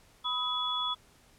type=tone cluster; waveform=sine; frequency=991 / 1268 / 3398 Hz; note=B5 / D#6 / G#7; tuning=+6 / +32 / +39 cents; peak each=-36 / -35 / -31 dBFS; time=0.24-0.95 s; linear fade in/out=20 ms; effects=pink hiss -61 dBFS RMS until 1.38 s + low-pass 12000 Hz 12 dB/octave